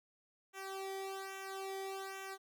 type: tone with flanger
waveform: sawtooth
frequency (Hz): 386.6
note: G4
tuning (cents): -24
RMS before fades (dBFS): -44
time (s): 0.53-2.38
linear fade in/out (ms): 50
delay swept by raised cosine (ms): 0.22 to 0.73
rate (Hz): 1.2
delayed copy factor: -0.9
effects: none